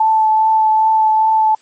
sine tone with vibrato, 875 Hz, A5, 10 cents flat, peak -9 dBFS, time 0-1.55 s, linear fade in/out 5 ms, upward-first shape triangle, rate 2.5 Hz, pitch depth 14 cents each way, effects white hiss -52 dBFS RMS until 1.61 s + MP3 32 kbps

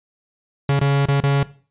45% pulse tone with dropouts, 140 Hz, C#3, 18 cents sharp, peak -14 dBFS, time 0.69-1.43 s, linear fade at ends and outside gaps 2 ms, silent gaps 0.793-0.813 / 1.056-1.085 / 1.203-1.236 s, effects noise-tail reverb RT60 0.4 s tail -17 dB re dry + resampled to 8000 Hz

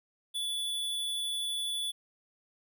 square tone, 3448 Hz, A7, 36 cents flat, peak -32 dBFS, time 0.34-1.92 s, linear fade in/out 20 ms, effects none

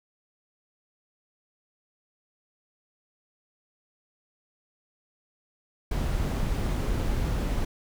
brown noise, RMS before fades -27 dBFS, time 5.91-7.65 s, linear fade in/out 5 ms, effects none

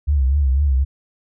sine tone with vibrato, 69 Hz, C#2, 7 cents flat, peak -13 dBFS, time 0.07-0.85 s, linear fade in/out 20 ms, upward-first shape triangle, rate 4 Hz, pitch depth 140 cents each way, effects none

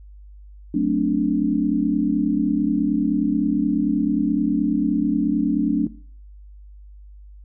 sine chord, D dominant seventh, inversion first, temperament just, 183.54 / 220.2 / 264.3 / 293.7 Hz, F#3 / A3 / C4 / D4, -14 / +2 / +18 / 0 cents, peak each -25 / -24 / -24 / -20 dBFS, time 0.74-5.87 s, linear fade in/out 5 ms, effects noise-tail reverb RT60 0.5 s tail -20 dB re dry + added 50 Hz sine -40 dBFS peak until 7.44 s

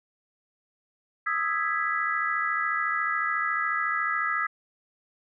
sine chord, E major seventh, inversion third, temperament equal, 1244.5 / 1318.5 / 1661.2 / 1975.5 Hz, D#6 / E6 / G#6 / B6, 0 / 0 / 0 / 0 cents, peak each -30 dBFS, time 1.26-4.47 s, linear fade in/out 10 ms, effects none

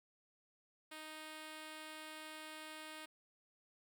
5% pulse tone, 311.1 Hz, D#4, in tune, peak -37 dBFS, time 0.91-3.06 s, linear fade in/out 10 ms, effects none

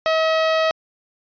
sawtooth tone, 640 Hz, D#5, 49 cents sharp, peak -12 dBFS, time 0.06-0.71 s, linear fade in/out 0 ms, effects resampled to 11025 Hz

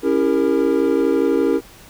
triangle chord, C# diminished seventh, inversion none, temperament equal with one note detuned, 277.2 / 329.6 / 401.2 / 466.2 Hz, C#4 / E4 / G4 / Bb4, 0 / 0 / +40 / 0 cents, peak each -18 dBFS, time 0.02-1.61 s, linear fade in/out 50 ms, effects pink hiss -44 dBFS RMS until 1.89 s

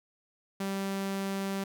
sawtooth tone, 195.3 Hz, G3, 6 cents flat, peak -27 dBFS, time 0.6-1.64 s, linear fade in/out 5 ms, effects none

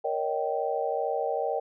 sine chord, Eb dominant seventh, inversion second, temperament just, 466.7 / 560 / 622.3 / 777.8 Hz, Bb4 / Db5 / Eb5 / G5, +2 / +18 / 0 / -14 cents, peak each -31 / -32 / -32 / -31 dBFS, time 0.04-1.6 s, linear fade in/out 10 ms, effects none

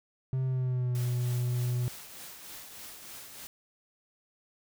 triangle tone with pitch glide, 130.81 to 122.76 Hz, C3 to B2, 0 to -10 cents, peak -25 dBFS, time 0.33-1.88 s, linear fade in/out 0 ms, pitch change -110 cents, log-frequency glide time 0.44-0.99 s
white noise with tremolo, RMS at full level -44 dBFS, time 0.95-3.47 s, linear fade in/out 0 ms, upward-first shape triangle, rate 3.3 Hz, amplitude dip 45%
effects none

